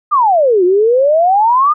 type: exponential two-way sweep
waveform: sine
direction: down then up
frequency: 1244.5 to 349.2 to 1244.5 Hz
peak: -7 dBFS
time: 0.11-1.74 s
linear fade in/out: 20 ms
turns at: 0.64 s
effects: none